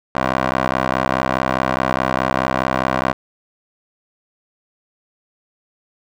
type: tone with band-pass filter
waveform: 15% pulse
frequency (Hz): 64.8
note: C2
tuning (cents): -16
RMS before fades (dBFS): -19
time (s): 0.15-3.13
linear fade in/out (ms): 5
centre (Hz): 990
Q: 1.1
effects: none